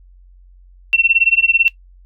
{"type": "tone with tremolo", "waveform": "sine", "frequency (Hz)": 2711, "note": "E7", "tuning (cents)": 48, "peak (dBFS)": -7, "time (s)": [0.93, 1.68], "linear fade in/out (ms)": 0, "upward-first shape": "sine", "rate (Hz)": 18, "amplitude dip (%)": 100, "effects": ["noise-tail reverb RT60 0.1 s tail -17 dB re dry", "added 45 Hz sine -42 dBFS peak until 2.05 s"]}